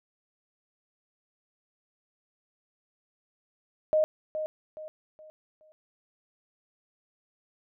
sine tone with echo, 620 Hz, D#5, 6 cents flat, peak -20 dBFS, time 3.93-4.04 s, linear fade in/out 0 ms, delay 420 ms, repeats 4, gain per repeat -9 dB, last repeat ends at 5.72 s, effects none

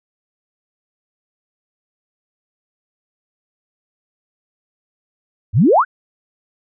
sine exponential sweep, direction up, 85.6 to 1630 Hz, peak -8 dBFS, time 5.53-5.85 s, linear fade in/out 50 ms, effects none

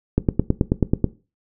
click train, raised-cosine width 3 ms, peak -3 dBFS, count 9, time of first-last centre 0.18-1.043 s, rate 9.27 Hz, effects noise-tail reverb RT60 0.3 s tail -17 dB re dry

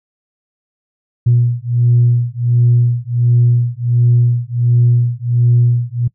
sine beating tone pair, 119.7 / 121.1 Hz, A#2 / B2, +46 / -34 cents, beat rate 1.4 Hz, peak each -12 dBFS, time 1.26-6.08 s, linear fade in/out 10 ms, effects noise-tail reverb RT60 0.1 s tail -21 dB re dry + tanh soft clip ceiling -3 dBFS

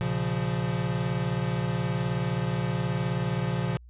square chord, Bb minor, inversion none, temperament equal with one note detuned, 119.61 / 138.59 / 174.61 Hz, Bb2 / Db3 / F3, +45 / 0 / 0 cents, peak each -31 dBFS, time 0.01-3.77 s, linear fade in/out 0 ms, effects added 60 Hz sine -46 dBFS peak until 3.89 s + resampled to 8000 Hz

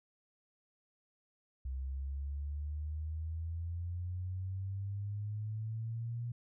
sine exponential sweep, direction up, 64.8 to 120.1 Hz, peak -36 dBFS, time 1.65-6.32 s, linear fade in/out 5 ms, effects none

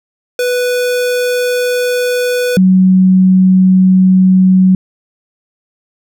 square / sine tone pair in turn, 493.9 / 186.61 Hz, B4 / F#3, 0 / +15 cents, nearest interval octave + perfect fourth, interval 1685 cents, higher first, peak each -12 / -4 dBFS, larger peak second, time 0.39-2.57 / 2.57-4.75 s, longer neither, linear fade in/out 2 ms, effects none

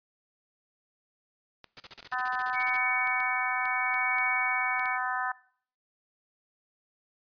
clicks, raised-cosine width 0.2 ms, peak -28 dBFS, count 11, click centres 1.643 / 2.028 / 2.353 / 2.498 / 3.073 / 3.203 / 3.655 / 3.942 / 4.185 / 4.795 / 4.857 s
white noise bursts, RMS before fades -42 dBFS, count 15, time 1.77-2.765 s, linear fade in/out 0 ms, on 29 ms, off 40 ms
harmonic tone, 252.7 Hz, B3, 40 cents sharp, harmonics 3 / 4 / 5 / 6 / 7, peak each -35 / -35 / -35 / -35 / -35 dBFS, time 2.12-5.32 s, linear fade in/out 5 ms
sine tone with tremolo, 2242 Hz, C#7, 19 cents sharp, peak -26 dBFS, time 2.53-4.99 s, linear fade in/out 50 ms, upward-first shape triangle, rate 0.73 Hz, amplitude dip 50%
effects noise-tail reverb RT60 0.5 s tail -19 dB re dry + resampled to 11025 Hz

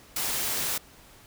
white noise, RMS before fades -29 dBFS, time 0.16-0.78 s, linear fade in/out 5 ms, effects pink hiss -53 dBFS RMS until 1.26 s

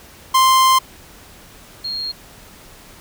45% pulse / sine tone pair in turn, 1046.5 / 4248 Hz, C6 / C8, 0 / +25 cents, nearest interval 2 octaves, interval 2425 cents, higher second, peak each -10 / -22 dBFS, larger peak first, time 0.34-0.79 / 1.84-2.12 s, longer first, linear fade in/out 10 ms, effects pink hiss -43 dBFS RMS until 3 s

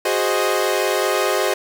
sawtooth chord, Ab dominant seventh, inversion third, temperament equal, 370 / 415.3 / 523.3 / 622.3 Hz, Gb4 / Ab4 / C5 / Eb5, 0 / 0 / 0 / 0 cents, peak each -19 dBFS, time 0.05-1.54 s, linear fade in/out 5 ms, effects none

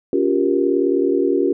sine chord, G half-diminished seventh, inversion second, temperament just, 282.2 / 352.8 / 392 / 470.4 Hz, Db4 / F4 / G4 / Bb4, +31 / +18 / 0 / +16 cents, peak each -20 / -19 / -19 / -23 dBFS, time 0.13-1.53 s, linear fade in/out 2 ms, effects none

